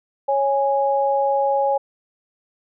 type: tone pair together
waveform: sine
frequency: 552.6 / 828 Hz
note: C#5 / G#5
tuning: -6 / -5 cents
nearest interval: perfect fifth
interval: 701 cents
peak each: -19 dBFS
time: 0.28-1.78 s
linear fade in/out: 10 ms
effects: none